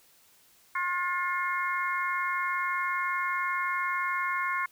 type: harmonic tone with a mistuned harmonic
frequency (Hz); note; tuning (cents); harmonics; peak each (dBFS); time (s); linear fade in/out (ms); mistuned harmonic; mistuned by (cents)
357.1; F4; +39; 3 / 4 / 5 / 6; -30 / -34 / -35 / -33; 0.75-4.66; 5; 5; -25
effects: white hiss -61 dBFS RMS until 4.71 s